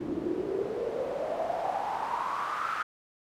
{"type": "noise with band-pass filter sweep", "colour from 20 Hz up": "pink", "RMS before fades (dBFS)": -32, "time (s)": [0, 2.83], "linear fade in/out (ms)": 10, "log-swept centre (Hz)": [300, 1400], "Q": 7.8, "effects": []}